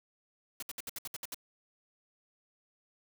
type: noise bursts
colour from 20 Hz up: white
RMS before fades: -40 dBFS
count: 9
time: 0.6-1.345 s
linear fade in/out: 2 ms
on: 25 ms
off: 65 ms
effects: none